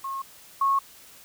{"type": "tone pair in turn", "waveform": "sine", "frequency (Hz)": [1083, 1095.6], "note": ["C#6", "C#6"], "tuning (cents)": [-41, -21], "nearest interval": "unison", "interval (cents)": 20, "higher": "second", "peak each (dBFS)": [-29, -19], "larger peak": "second", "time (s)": [[0.04, 0.22], [0.61, 0.79]], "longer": "neither", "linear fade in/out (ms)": 5, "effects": ["white hiss -50 dBFS RMS until 1.24 s"]}